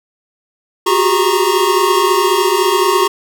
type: tone cluster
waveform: square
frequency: 362.7 / 377 / 406.5 / 939 / 1089 Hz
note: F#4 / F#4 / G#4 / A#5 / C#6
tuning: -34 / +32 / -37 / +12 / -31 cents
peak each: -18 dBFS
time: 0.86-3.08 s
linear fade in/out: 10 ms
effects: none